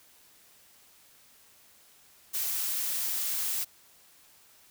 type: noise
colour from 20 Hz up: blue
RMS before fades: -31 dBFS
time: 2.33-3.65 s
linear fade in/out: 20 ms
effects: white hiss -59 dBFS RMS until 4.7 s